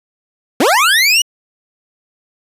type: linear sweep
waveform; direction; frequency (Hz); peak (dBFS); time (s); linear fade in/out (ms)
25% pulse; up; 207.4 to 2960; -5; 0.6-1.22; 5
effects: resampled to 32000 Hz